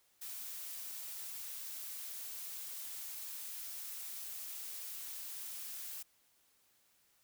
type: noise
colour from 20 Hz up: blue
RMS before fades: -45 dBFS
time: 0.21-6.03 s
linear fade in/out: 10 ms
effects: white hiss -72 dBFS RMS until 7.23 s